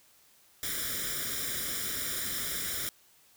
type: noise with comb filter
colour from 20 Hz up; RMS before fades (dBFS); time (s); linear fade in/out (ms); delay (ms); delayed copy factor
white; -34; 0.63-2.89; 0; 0.56; +0.85
effects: white hiss -62 dBFS RMS until 3.36 s